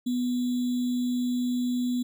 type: tone with sample-and-hold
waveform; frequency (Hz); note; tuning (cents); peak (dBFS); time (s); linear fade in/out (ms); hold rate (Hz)
sine; 246.9; B3; 0; -24; 0.06-2.03; 10; 3675
effects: none